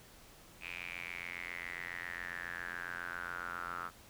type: tone with band-pass filter sweep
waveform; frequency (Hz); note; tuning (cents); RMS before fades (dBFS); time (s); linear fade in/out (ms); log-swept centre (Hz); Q
square; 43.65; F1; 0; -43; 0.6-3.91; 50; 2500 to 1300; 8.3
effects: pink hiss -58 dBFS RMS until 4.09 s